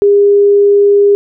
sine tone, 405.2 Hz, G#4, 43 cents flat, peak -4 dBFS, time 0.02-1.15 s, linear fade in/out 0 ms, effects none

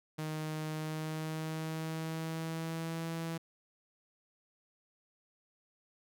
sawtooth tone with pitch glide, 155.56 to 164.71 Hz, D#3 to E3, 0 to -1 cents, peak -32 dBFS, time 0.18-3.38 s, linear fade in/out 10 ms, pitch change +99 cents, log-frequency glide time 0.74-3.09 s, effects none

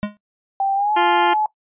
square tone with exponential decay, 207.7 Hz, G#3, in tune, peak -17 dBFS, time 0.03-0.17 s, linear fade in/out 0 ms, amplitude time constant 30 ms
sine tone with pitch glide, 784 to 855 Hz, G5 to A5, 0 to -50 cents, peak -16 dBFS, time 0.6-1.46 s, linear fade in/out 2 ms, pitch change +150 cents, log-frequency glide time 0.75-0.94 s
harmonic tone, 349.2 Hz, F4, in tune, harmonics 1 / 2 / 3 / 4 / 5 / 6 / 7 / 8 / 9, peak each -21 / -25 / -23 / -25 / -27 / -30 / -30 / -31 / -29 dBFS, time 0.96-1.34 s, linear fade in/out 10 ms
effects noise-tail reverb RT60 0.1 s tail -19 dB re dry + resampled to 8000 Hz

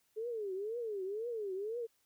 sine tone with vibrato, 424.3 Hz, G#4, 37 cents sharp, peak -36 dBFS, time 0.16-1.87 s, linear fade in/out 20 ms, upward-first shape triangle, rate 2 Hz, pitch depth 250 cents each way, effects white hiss -75 dBFS RMS until 2.05 s

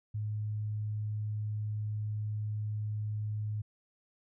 sine tone, 106.2 Hz, G#2, 39 cents sharp, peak -32 dBFS, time 0.14-3.62 s, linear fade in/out 10 ms, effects none

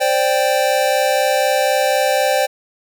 square chord, C suspended second, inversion none, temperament equal, 523.3 / 587.3 / 784 Hz, C5 / D5 / G5, 0 / 0 / 0 cents, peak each -19 dBFS, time 0-2.47 s, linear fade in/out 20 ms, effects none

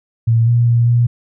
sine tone with pitch steps, 114.8 / 119 / 118.1 / 119.6 Hz, A#2 / A#2 / A#2 / A#2, -26 / +36 / +23 / +45 cents, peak -9 dBFS, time 0.27-1.07 s, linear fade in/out 10 ms, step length 200 ms, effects none

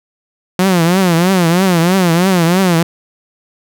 sawtooth tone with vibrato, 178 Hz, F3, 33 cents sharp, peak -5 dBFS, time 0.59-2.83 s, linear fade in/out 2 ms, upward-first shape triangle, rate 3.1 Hz, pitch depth 170 cents each way, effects none

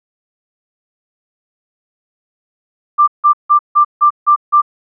sine tone bursts, 1183 Hz, D6, 12 cents sharp, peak -5 dBFS, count 7, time 2.98-4.619 s, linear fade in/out 20 ms, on 97 ms, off 160 ms, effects none

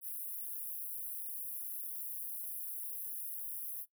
white high-pass noise, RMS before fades -42 dBFS, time 0.01-3.86 s, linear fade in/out 50 ms, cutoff 10000 Hz, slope 96 dB/octave, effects noise-tail reverb RT60 0.1 s tail -17 dB re dry

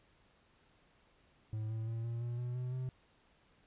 triangle tone with pitch steps, 108.8 / 111.41 / 114.08 / 116.81 / 119.61 / 122.48 / 125.41 / 128.42 Hz, A2 / A2 / A#2 / A#2 / A#2 / B2 / B2 / C3, -19 / +22 / -37 / +4 / +45 / -14 / +27 / -32 cents, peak -34 dBFS, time 1.53-2.89 s, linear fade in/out 0 ms, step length 170 ms, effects pink hiss -69 dBFS RMS until 3.66 s + resampled to 8000 Hz

